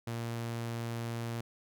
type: tone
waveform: sawtooth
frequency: 116.54 Hz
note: A#2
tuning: in tune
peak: -31 dBFS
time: 0.07-1.41 s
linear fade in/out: 5 ms
effects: none